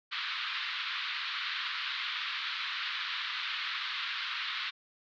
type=band-pass noise; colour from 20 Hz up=white; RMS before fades=-36 dBFS; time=0.11-4.71 s; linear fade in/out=20 ms; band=1100 to 4100 Hz; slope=48 dB/octave; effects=none